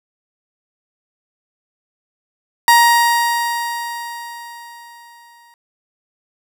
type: tone with exponential decay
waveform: 30% pulse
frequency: 942 Hz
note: A#5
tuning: 18 cents sharp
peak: -4 dBFS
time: 2.68-5.54 s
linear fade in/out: 1 ms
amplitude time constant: 620 ms
effects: none